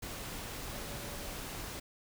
sine tone in noise, 573 Hz, D5, 43 cents flat, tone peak -52 dBFS, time 0.71-1.34 s, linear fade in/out 10 ms, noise pink, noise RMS -42 dBFS, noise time 0.02-1.8 s, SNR -13 dB, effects none

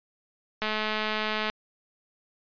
click train, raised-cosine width 0.3 ms, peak -13 dBFS, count 190, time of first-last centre 0.62-1.499 s, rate 215 Hz, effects resampled to 11025 Hz

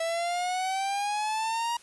45% pulse exponential sweep, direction up, 655 to 952 Hz, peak -27 dBFS, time 0-1.77 s, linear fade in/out 5 ms, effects white hiss -54 dBFS RMS until 1.82 s + resampled to 24000 Hz

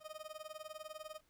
30% pulse tone with tremolo, 620 Hz, D#5, 6 cents flat, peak -40 dBFS, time 0-1.21 s, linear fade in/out 50 ms, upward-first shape triangle, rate 20 Hz, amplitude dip 100%, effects pink hiss -75 dBFS RMS until 1.29 s

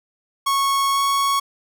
45% pulse tone with pitch glide, 1102 to 1109 Hz, C#6 to C#6, -11 to 0 cents, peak -17 dBFS, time 0.46-1.4 s, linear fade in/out 10 ms, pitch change +11 cents, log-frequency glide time 0.93-0.99 s, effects none

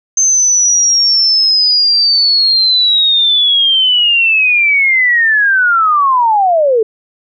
sine linear sweep, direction down, 6290 to 422.4 Hz, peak -7 dBFS, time 0.17-6.83 s, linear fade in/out 5 ms, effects none

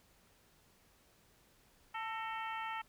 harmonic tone with a mistuned harmonic, 444.3 Hz, A4, 17 cents sharp, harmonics 2 / 3 / 4 / 5 / 6 / 7, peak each -41 / -44 / -47 / -49 / -50 / -53 dBFS, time 1.94-2.82 s, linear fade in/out 10 ms, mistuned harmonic 4, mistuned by +68 cents, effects pink hiss -68 dBFS RMS until 2.88 s

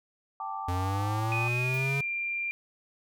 sine chord, G suspended second, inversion none, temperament equal, 784 / 880 / 1174.7 Hz, G5 / A5 / D6, 0 / 0 / 0 cents, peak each -37 dBFS, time 0.4-1.48 s, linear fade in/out 2 ms
square linear sweep, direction up, 88.5 to 140.2 Hz, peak -29 dBFS, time 0.68-2.01 s, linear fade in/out 5 ms
sine tone with pitch glide, 2489 to 2381 Hz, D#7 to D7, 0 to +23 cents, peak -29 dBFS, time 1.32-2.51 s, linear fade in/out 0 ms, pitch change -77 cents, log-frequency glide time 1.59-1.92 s
violet noise with exponential decay, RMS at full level -44 dBFS, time 1.74-1.87 s, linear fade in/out 1 ms, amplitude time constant 27 ms
effects none

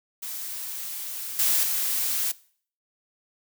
blue noise with level steps, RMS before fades -34 / -22 / -26 dBFS, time 0.22-2.32 s, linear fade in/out 10 ms, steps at 1.39 / 1.63 s, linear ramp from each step 2 ms, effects noise-tail reverb RT60 0.5 s tail -20 dB re dry

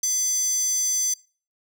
square tone with high-pass filter, 678 Hz, E5, 49 cents sharp, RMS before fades -23 dBFS, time 0.03-1.14 s, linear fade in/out 5 ms, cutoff 6300 Hz, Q 9, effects noise-tail reverb RT60 0.4 s tail -23 dB re dry

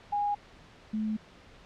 sine tone pair in turn, 821 / 216.1 Hz, G#5 / A3, -20 / -31 cents, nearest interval octave + major seventh, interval 2311 cents, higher first, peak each -26 / -28 dBFS, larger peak first, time 0.12-0.35 / 0.93-1.17 s, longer second, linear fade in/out 10 ms, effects pink hiss -54 dBFS RMS until 1.65 s + low-pass 4000 Hz 12 dB/octave

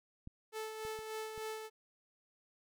clicks, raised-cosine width 5 ms, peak -35 / -41 / -44 / -42 dBFS, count 4, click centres 0.274 / 0.851 / 0.99 / 1.378 s
sawtooth tone with tremolo, 437.2 Hz, A4, 11 cents flat, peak -35 dBFS, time 0.52-1.7 s, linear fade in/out 50 ms, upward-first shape sine, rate 3.4 Hz, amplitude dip 45%
effects none

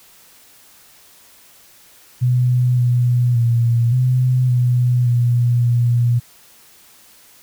sine tone with pitch steps, 124.4 / 122.4 / 117.5 / 126.9 / 123.4 / 120.6 / 119.9 Hz, B2 / B2 / A#2 / B2 / B2 / B2 / A#2, +13 / -15 / +14 / +47 / -1 / -41 / +49 cents, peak -12 dBFS, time 2.21-6.2 s, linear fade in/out 20 ms, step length 570 ms, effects white hiss -48 dBFS RMS until 7.42 s

